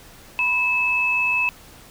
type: tone pair together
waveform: sine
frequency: 982 / 2603 Hz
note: B5 / E7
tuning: -10 / -22 cents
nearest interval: octave + perfect fourth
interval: 1688 cents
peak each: -27 / -18 dBFS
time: 0.39-1.49 s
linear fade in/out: 0 ms
effects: pink hiss -46 dBFS RMS until 1.9 s